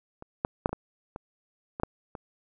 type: clicks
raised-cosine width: 1 ms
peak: -28 / -11 / -7 / -25 / -17 / -23 / -20 / -10 / -24 dBFS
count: 9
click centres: 0.224 / 0.449 / 0.659 / 0.693 / 0.73 / 1.161 / 1.799 / 1.834 / 2.152 s
effects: none